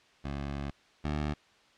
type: tone pair in turn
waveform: 15% pulse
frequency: 70.3 / 74.61 Hz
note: C#2 / D2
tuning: +25 / +28 cents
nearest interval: minor second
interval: 103 cents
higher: second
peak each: -28 / -24 dBFS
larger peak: second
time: 0.24-0.71 / 1.04-1.34 s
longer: first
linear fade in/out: 10 ms
effects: white hiss -62 dBFS RMS until 1.77 s + low-pass 4000 Hz 12 dB/octave